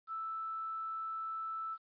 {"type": "tone with quantisation", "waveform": "sine", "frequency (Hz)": 1318.5, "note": "E6", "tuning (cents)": 0, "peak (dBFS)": -37, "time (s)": [0.07, 1.78], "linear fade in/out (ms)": 50, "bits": 11, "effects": ["resampled to 11025 Hz"]}